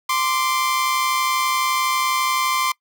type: tone pair together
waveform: sawtooth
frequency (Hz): 1042.7 / 1174.7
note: C6 / D6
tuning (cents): -6 / 0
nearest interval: major second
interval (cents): 206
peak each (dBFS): -16 / -20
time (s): 0.09-2.72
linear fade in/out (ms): 5
effects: noise-tail reverb RT60 0.1 s tail -23 dB re dry